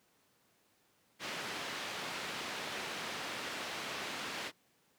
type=low-pass noise; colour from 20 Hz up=white; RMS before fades=-41 dBFS; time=1.19-4.52 s; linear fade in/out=50 ms; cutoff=3200 Hz; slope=12 dB/octave; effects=pink hiss -71 dBFS RMS until 4.98 s + high-pass 150 Hz 12 dB/octave